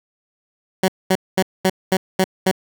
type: tone bursts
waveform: 15% pulse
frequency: 188.2 Hz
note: F#3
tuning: 30 cents sharp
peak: -7 dBFS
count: 7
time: 0.83-2.514 s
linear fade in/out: 5 ms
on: 52 ms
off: 220 ms
effects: none